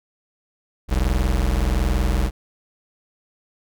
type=tone pair together; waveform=square; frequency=42.71 / 64 Hz; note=F1 / C2; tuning=-38 / -38 cents; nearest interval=perfect fifth; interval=700 cents; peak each=-21 dBFS; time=0.88-2.31 s; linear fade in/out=50 ms; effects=none